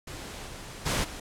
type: noise with level steps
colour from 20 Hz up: pink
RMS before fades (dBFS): -40 / -42 / -27 / -40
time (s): 0.07-1.2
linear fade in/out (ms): 5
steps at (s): 0.45 / 0.85 / 1.03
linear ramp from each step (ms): 20
effects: low-pass 10000 Hz 12 dB/octave